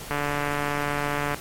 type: click train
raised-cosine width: 0.5 ms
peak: -11 dBFS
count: 180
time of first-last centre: 0.11-1.344 s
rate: 145 Hz
effects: pink hiss -38 dBFS RMS until 1.4 s + MP3 64 kbps